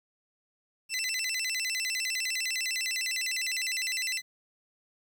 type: tone with vibrato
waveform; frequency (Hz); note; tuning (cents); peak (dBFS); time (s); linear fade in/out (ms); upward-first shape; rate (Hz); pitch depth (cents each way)
20% pulse; 2321; D7; -21; -24; 0.89-4.22; 50; square; 9.9; 240
effects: 10-bit